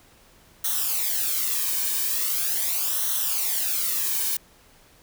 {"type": "noise with flanger", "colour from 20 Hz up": "blue", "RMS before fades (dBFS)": -25, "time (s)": [0.64, 4.37], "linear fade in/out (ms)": 5, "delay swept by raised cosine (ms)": [0.41, 1.51], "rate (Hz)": 0.41, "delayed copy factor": -0.7, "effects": ["pink hiss -55 dBFS RMS until 5.02 s"]}